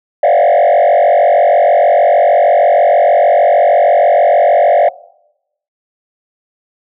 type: tone with frequency modulation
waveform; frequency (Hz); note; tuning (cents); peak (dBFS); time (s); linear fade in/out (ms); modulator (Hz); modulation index
sine; 643; E5; -43; -3; 0.23-4.89; 5; 46.4; 2
effects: noise-tail reverb RT60 0.8 s tail -21 dB re dry + tanh soft clip ceiling -5 dBFS